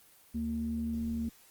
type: tone with low-pass filter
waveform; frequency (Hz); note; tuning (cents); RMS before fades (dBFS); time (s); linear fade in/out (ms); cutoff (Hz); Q
square; 76.6; D#2; -27; -34; 0.34-1.29; 5; 240; 9.6
effects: white hiss -60 dBFS RMS until 1.5 s + Opus 24 kbps